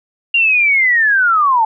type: linear sweep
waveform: sine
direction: down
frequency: 2801 to 856 Hz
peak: -9 dBFS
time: 0.34-1.65 s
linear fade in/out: 5 ms
effects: none